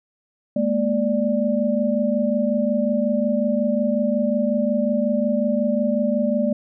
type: tone cluster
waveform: sine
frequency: 211.5 / 237 / 588 Hz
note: G#3 / A#3 / D5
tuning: +32 / +29 / +2 cents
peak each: -22 dBFS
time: 0.56-6.53 s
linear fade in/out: 5 ms
effects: none